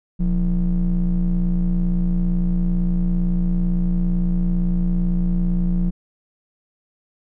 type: ring-modulated tone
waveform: triangle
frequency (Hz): 74.1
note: D2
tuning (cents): +16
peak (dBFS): -11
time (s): 0.19-5.91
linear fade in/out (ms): 20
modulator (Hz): 103
effects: none